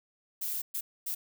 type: noise bursts at uneven times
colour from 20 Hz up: violet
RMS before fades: -34 dBFS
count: 3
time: 0.41-0.62 / 0.74-0.81 / 1.06-1.15 s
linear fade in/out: 10 ms
effects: none